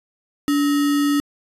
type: tone with sample-and-hold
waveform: sine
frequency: 288.3 Hz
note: D4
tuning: 32 cents flat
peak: -15 dBFS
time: 0.48-1.2 s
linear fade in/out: 0 ms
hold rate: 1575 Hz
effects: resampled to 32000 Hz